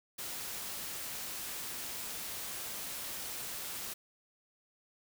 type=noise; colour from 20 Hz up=white; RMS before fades=-41 dBFS; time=0.18-3.94 s; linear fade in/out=10 ms; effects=none